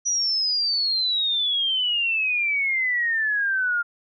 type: exponential sweep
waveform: sine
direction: down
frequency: 5890 to 1396.9 Hz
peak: -20 dBFS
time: 0.05-3.83 s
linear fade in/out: 20 ms
effects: none